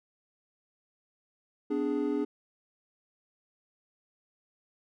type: chord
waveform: triangle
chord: G# diminished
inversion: first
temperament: equal with one note detuned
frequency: 251.7 / 293.7 / 415.3 Hz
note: B3 / D4 / G#4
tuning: +33 / 0 / 0 cents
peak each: -32 / -28 / -30 dBFS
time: 1.7-2.25 s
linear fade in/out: 10 ms
effects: none